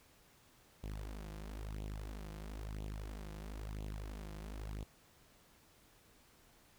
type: tone with flanger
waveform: sawtooth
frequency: 51.91 Hz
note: G#1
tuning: in tune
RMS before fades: -45 dBFS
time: 0.83-4.84 s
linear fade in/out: 10 ms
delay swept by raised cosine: 0.28 to 5.88 ms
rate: 1 Hz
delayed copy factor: +0.9
effects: pink hiss -66 dBFS RMS until 6.78 s